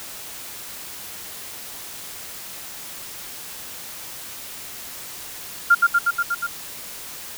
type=tone with echo; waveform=sine; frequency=1396.9 Hz; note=F6; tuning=in tune; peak=-9 dBFS; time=5.7-5.75 s; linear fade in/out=10 ms; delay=120 ms; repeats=6; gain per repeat=-2 dB; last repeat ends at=6.47 s; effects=white hiss -36 dBFS RMS until 7.37 s